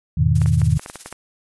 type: chord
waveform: sine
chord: E major seventh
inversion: none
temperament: equal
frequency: 82.41 / 103.83 / 123.47 / 155.56 Hz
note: E2 / G#2 / B2 / D#3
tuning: 0 / 0 / 0 / 0 cents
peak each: -19 / -20 / -19 / -18 dBFS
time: 0.17-0.78 s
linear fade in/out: 10 ms
type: noise with tremolo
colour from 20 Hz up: blue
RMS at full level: -33 dBFS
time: 0.35-1.13 s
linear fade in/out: 5 ms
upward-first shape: triangle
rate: 17 Hz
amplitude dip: 85%
type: clicks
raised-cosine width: 0.5 ms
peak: -17 dBFS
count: 9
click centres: 0.417 / 0.46 / 0.617 / 0.795 / 0.861 / 0.899 / 0.957 / 1.06 / 1.126 s
effects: resampled to 24000 Hz